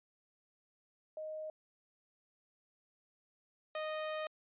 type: tone pair in turn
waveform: sine / sawtooth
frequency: 622.3 / 619.9 Hz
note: D#5 / D#5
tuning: 0 / -7 cents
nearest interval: unison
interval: 7 cents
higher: first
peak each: -40 / -33 dBFS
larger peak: second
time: 1.17-1.5 / 3.75-4.27 s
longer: second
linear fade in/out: 2 ms
effects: resampled to 8000 Hz